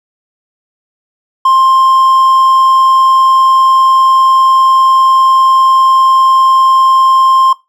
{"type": "tone", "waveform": "triangle", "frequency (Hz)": 1055, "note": "C6", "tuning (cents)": 14, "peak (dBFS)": -3, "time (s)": [1.45, 7.53], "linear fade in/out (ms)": 5, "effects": ["noise-tail reverb RT60 0.2 s tail -18 dB re dry"]}